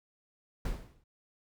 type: noise with exponential decay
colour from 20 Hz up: brown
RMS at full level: -30 dBFS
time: 0.65-1.04 s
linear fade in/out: 5 ms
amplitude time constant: 83 ms
effects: none